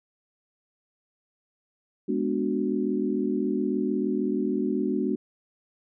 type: chord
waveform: sine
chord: G# half-diminished seventh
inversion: none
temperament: equal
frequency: 207.7 / 246.9 / 293.7 / 370 Hz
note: G#3 / B3 / D4 / F#4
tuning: 0 / 0 / 0 / 0 cents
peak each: -29 dBFS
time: 2.08-5.16 s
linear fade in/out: 10 ms
effects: none